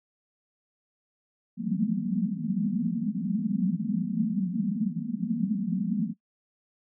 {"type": "band-pass noise", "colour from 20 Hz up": "pink", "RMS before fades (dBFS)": -28, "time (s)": [1.57, 6.14], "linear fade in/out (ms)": 50, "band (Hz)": [170, 240], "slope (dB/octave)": 96, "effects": ["noise-tail reverb RT60 0.1 s tail -21 dB re dry"]}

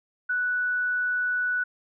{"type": "tone", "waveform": "sine", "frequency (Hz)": 1480, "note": "F#6", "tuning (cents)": 0, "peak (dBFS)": -23, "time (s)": [0.29, 1.64], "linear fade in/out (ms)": 10, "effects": []}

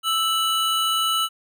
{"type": "tone pair together", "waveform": "square", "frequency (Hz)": [1318.5, 2960], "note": ["E6", "F#7"], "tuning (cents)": [0, 0], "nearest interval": "octave + major second", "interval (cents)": 1400, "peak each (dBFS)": -23, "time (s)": [0.03, 1.29], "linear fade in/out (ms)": 50, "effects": []}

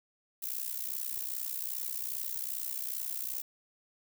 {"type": "noise with amplitude modulation", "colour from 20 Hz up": "violet", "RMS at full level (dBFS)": -33, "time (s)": [0.42, 3.42], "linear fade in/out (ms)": 10, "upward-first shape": "sine", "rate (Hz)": 62.5, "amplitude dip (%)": 85, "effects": []}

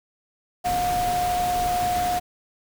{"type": "tone in noise", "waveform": "sine", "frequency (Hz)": 716, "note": "F5", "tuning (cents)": 43, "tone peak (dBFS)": -21, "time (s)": [0.64, 2.2], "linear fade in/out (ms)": 20, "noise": "pink", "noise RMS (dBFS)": -31, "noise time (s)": [0.64, 2.2], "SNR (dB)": 7, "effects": []}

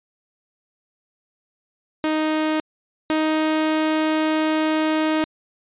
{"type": "tone pair in turn", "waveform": "sawtooth", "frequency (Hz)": [311.1, 312.4], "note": ["D#4", "D#4"], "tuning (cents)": [0, 7], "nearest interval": "unison", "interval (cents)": 7, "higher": "second", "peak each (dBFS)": [-15, -14], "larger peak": "second", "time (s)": [[2.04, 2.6], [3.1, 5.24]], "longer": "second", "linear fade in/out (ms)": 0, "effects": ["resampled to 8000 Hz"]}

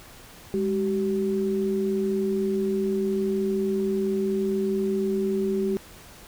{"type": "tone pair together", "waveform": "sine", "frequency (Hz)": [204.3, 383.6], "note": ["G#3", "G4"], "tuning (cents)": [-28, -37], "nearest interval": "major seventh", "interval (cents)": 1091, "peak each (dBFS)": [-26, -24], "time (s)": [0.54, 5.77], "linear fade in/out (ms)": 0, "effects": ["pink hiss -47 dBFS RMS until 6.27 s"]}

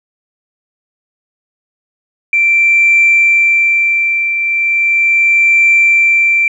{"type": "tone with tremolo", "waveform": "sine", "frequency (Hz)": 2349, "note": "D7", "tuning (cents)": 0, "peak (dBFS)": -4, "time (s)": [2.33, 6.48], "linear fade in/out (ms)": 2, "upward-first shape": "triangle", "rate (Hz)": 0.37, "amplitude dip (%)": 60, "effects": ["tanh soft clip ceiling -1 dBFS"]}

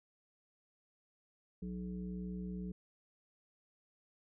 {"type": "harmonic tone", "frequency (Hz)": 60.9, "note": "B1", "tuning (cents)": -24, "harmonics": [1, 3, 5, 7], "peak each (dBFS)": [-47, -40, -53, -52], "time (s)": [1.62, 2.72], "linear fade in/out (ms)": 5, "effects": []}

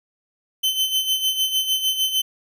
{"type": "tone with tremolo", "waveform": "40% pulse", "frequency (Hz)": 3065, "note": "G7", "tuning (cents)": -40, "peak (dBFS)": -16, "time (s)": [0.63, 2.22], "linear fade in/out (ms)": 10, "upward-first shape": "sine", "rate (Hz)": 6.6, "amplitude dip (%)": 65, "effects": []}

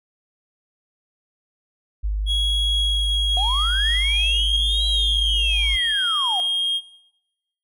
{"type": "tone", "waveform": "sine", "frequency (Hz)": 51, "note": "G#1", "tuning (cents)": -31, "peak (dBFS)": -19, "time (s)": [2.03, 5.77], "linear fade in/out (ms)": 20}
{"type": "tone with pitch glide", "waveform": "triangle", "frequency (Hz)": [3322, 3239], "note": ["G#7", "G#7"], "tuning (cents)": [0, -44], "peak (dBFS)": -18, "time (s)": [2.26, 6.81], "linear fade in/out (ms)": 50, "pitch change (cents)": -44, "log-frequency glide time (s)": [2.6, 4.96]}
{"type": "linear two-way sweep", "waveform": "sine", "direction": "up then down", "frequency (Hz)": [703, 3951, 703], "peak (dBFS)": -24, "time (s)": [3.37, 6.4], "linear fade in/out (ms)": 0, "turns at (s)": 4.87}
{"effects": ["noise-tail reverb RT60 0.9 s tail -17 dB re dry", "tanh soft clip ceiling -9 dBFS"]}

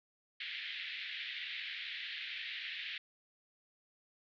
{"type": "band-pass noise", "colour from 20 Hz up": "pink", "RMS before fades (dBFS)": -43, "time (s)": [0.4, 2.98], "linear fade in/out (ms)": 5, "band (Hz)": [1800, 3900], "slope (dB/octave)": 48, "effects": []}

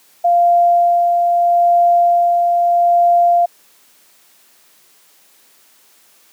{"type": "tone with tremolo", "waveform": "sine", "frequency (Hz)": 695, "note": "F5", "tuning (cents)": -9, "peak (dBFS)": -8, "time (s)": [0.24, 3.46], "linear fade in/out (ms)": 10, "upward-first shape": "sine", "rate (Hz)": 0.78, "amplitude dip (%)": 30, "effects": ["white hiss -51 dBFS RMS until 6.32 s", "high-pass 200 Hz 12 dB/octave"]}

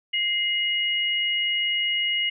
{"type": "tone pair together", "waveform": "sine", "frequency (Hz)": [2093, 2888], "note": ["C7", "F#7"], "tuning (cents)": [0, -43], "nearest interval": "tritone", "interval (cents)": 557, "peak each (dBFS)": [-26, -23], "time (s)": [0.13, 2.3], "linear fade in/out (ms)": 10, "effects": []}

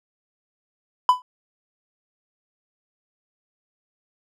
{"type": "tone with exponential decay", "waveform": "triangle", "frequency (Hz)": 1000, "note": "B5", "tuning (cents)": 21, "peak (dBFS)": -6, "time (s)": [1.09, 1.22], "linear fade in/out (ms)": 1, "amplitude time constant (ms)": 28, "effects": []}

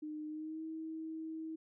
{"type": "tone with pitch glide", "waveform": "sine", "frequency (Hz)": [305.2, 319.6], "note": ["D#4", "D#4"], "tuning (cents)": [-33, 47], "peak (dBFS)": -40, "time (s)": [0.02, 1.56], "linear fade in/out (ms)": 10, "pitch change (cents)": 80, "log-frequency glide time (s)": [0.27, 0.63], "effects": []}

